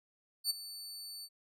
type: tone with ADSR envelope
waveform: sawtooth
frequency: 4500 Hz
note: C#8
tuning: 25 cents sharp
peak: -25 dBFS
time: 0.44-1.29 s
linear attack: 61 ms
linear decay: 17 ms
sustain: -16 dB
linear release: 51 ms
effects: none